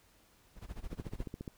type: noise with tremolo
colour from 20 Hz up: brown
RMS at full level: -41 dBFS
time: 0.55-1.28 s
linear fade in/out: 50 ms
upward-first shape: sine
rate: 14 Hz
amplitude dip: 100%
type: click train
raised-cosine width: 3 ms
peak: -28 dBFS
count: 9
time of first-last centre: 0.93-1.478 s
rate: 14.6 Hz
effects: pink hiss -66 dBFS RMS until 1.57 s